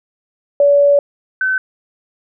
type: tone pair in turn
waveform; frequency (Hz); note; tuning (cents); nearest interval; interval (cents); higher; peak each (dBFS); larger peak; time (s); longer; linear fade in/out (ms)
sine; 571 / 1524.4; D5 / G6; -49 / -49; octave + perfect fourth; 1700; second; -7 / -13; first; 0.6-0.99 / 1.41-1.58; first; 2
effects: none